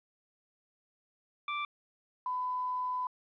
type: tone pair in turn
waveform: 25% pulse / sine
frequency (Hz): 1174.7 / 1002.8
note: D6 / B5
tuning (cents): 0 / +26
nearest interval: minor third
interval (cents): 274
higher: first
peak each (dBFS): -29 / -31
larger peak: first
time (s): 1.48-1.65 / 2.26-3.07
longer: second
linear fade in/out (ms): 2
effects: resampled to 11025 Hz + 11-bit